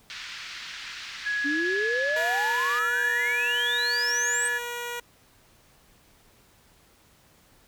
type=band-pass noise; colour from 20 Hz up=pink; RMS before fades=-39 dBFS; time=0.1-2.79 s; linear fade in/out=0 ms; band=1500 to 5200 Hz; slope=24 dB/octave
type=tone with pitch glide; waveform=sine; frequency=1675 to 1709.2 Hz; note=G#6 to G#6; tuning=+14 to +49 cents; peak=-25 dBFS; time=1.25-4.59 s; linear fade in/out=20 ms; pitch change=+35 cents; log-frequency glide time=1.39-2.33 s
type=exponential sweep; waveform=sine; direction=up; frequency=277.2 to 8440 Hz; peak=-27 dBFS; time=1.44-4.49 s; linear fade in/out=20 ms
type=tone; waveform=10% pulse; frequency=479.6 Hz; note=A#4; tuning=49 cents sharp; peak=-23 dBFS; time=2.16-5 s; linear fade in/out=5 ms
effects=pink hiss -59 dBFS RMS until 7.67 s

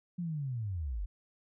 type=linear sweep; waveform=sine; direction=down; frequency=180 to 41.2 Hz; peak=-33 dBFS; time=0.18-1.06 s; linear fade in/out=10 ms; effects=none

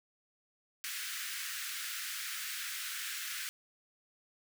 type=high-pass noise; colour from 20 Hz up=pink; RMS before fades=-40 dBFS; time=0.84-3.49 s; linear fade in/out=0 ms; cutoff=1400 Hz; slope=48 dB/octave; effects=none

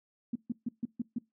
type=tone bursts; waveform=sine; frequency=235.6 Hz; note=A#3; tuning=19 cents sharp; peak=-29 dBFS; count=6; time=0.33-1.186 s; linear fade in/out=5 ms; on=26 ms; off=140 ms; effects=noise-tail reverb RT60 0.2 s tail -22 dB re dry

